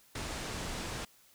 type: low-pass noise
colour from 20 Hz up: pink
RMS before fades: -39 dBFS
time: 0.15-1.05 s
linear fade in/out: 5 ms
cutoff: 9100 Hz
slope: 24 dB/octave
effects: white hiss -63 dBFS RMS until 1.34 s